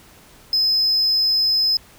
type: tone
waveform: triangle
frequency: 5100 Hz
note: D#8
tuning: 42 cents sharp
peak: -14 dBFS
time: 0.53-1.77 s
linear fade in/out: 2 ms
effects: pink hiss -48 dBFS RMS until 1.98 s